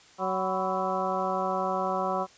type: harmonic tone with a mistuned harmonic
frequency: 187.7 Hz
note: F#3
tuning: 25 cents sharp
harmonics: 1 / 2 / 3 / 4 / 5 / 6 / 7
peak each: -36 / -35 / -32 / -31 / -33 / -35 / -35 dBFS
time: 0.18-2.27 s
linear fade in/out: 50 ms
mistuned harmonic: 5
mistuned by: +100 cents
effects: white hiss -55 dBFS RMS until 2.37 s + resampled to 16000 Hz